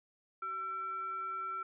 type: tone with frequency modulation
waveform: sine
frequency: 1345 Hz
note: E6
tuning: 34 cents sharp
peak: -36 dBFS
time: 0.42-1.63 s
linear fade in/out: 5 ms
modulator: 964 Hz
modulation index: 0.27
effects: none